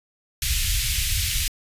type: band-stop noise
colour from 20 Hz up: pink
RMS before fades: -23 dBFS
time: 0.42-1.48 s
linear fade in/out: 2 ms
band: 100 to 2300 Hz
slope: 24 dB/octave
effects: resampled to 32000 Hz